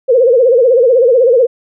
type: tone with vibrato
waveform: sine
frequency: 493.9 Hz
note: B4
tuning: in tune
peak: -5 dBFS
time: 0.08-1.47 s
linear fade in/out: 20 ms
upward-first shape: sine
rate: 16 Hz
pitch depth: 140 cents each way
effects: none